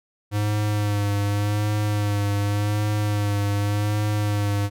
square tone with vibrato, 103.4 Hz, G#2, 7 cents flat, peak -21 dBFS, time 0.31-4.7 s, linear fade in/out 50 ms, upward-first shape sine, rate 0.87 Hz, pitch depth 32 cents each way, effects none

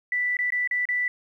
sine tone with dropouts, 1975.5 Hz, B6, in tune, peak -22 dBFS, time 0.12-1.08 s, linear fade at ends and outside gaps 2 ms, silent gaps 0.369-0.389 / 0.504-0.522 / 0.675-0.711 / 0.854-0.888 s, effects 10-bit

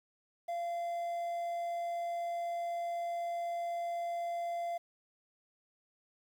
triangle tone with quantisation, 688 Hz, F5, 26 cents flat, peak -32 dBFS, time 0.48-4.78 s, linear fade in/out 10 ms, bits 10, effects none

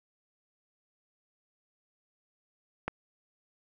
click, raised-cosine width 0.5 ms, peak -16 dBFS, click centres 2.88 s, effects none

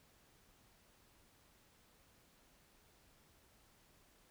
silence, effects pink hiss -69 dBFS RMS until 4.3 s

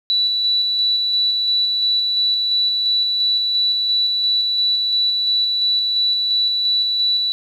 sine tone with tremolo, 3951 Hz, B7, in tune, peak -14 dBFS, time 0.1-7.32 s, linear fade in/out 0 ms, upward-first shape square, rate 2.9 Hz, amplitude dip 25%, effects 8-bit

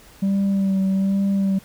sine tone with vibrato, 194.5 Hz, G3, 13 cents flat, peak -14 dBFS, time 0.22-1.59 s, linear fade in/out 10 ms, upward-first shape sine, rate 1.2 Hz, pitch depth 26 cents each way, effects tanh soft clip ceiling -16 dBFS + pink hiss -48 dBFS RMS until 1.64 s

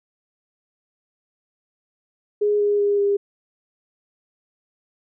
sine tone with pitch steps, 415.3 / 411.2 / 407.2 / 403.2 Hz, G#4 / G#4 / G#4 / G4, 0 / -17 / -34 / +49 cents, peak -16 dBFS, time 2.41-3.17 s, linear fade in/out 10 ms, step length 190 ms, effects none

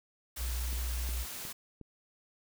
white noise, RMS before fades -42 dBFS, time 0.36-1.53 s, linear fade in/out 10 ms
sine tone, 60.9 Hz, B1, 24 cents flat, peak -32 dBFS, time 0.37-1.26 s, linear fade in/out 50 ms
click train, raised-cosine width 3 ms, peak -34 dBFS, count 4, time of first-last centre 0.73-1.813 s, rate 2.77 Hz
effects none

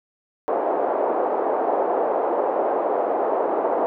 white band-pass noise, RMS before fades -22 dBFS, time 0.48-3.86 s, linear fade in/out 0 ms, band 370 to 790 Hz, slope 24 dB/octave, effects none

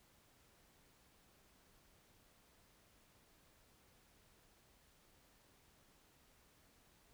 silence, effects pink hiss -70 dBFS RMS until 7.13 s

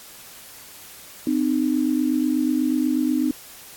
sine tone pair together, 256.7 / 304.9 Hz, C4 / D#4, -33 / -35 cents, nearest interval minor third, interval 298 cents, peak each -21 dBFS, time 1.27-3.31 s, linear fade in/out 2 ms, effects white hiss -43 dBFS RMS until 3.76 s + AAC 64 kbps

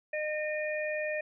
harmonic tone, 610 Hz, D#5, 34 cents flat, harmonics 1 / 3 / 4, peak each -32 / -37 / -38 dBFS, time 0.13-1.21 s, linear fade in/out 5 ms, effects none

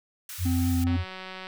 white high-pass noise, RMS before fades -39 dBFS, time 0.29-0.84 s, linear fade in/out 2 ms, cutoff 1200 Hz, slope 24 dB/octave
sine tone with vibrato, 88.3 Hz, F2, 20 cents sharp, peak -24 dBFS, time 0.38-1.05 s, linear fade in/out 50 ms, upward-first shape triangle, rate 4.2 Hz, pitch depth 36 cents each way
triangle tone, 257.8 Hz, C4, 26 cents flat, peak -23 dBFS, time 0.45-0.97 s, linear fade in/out 10 ms
click train, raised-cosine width 0.3 ms, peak -23 dBFS, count 113, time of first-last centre 0.87-1.469 s, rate 187 Hz
effects none

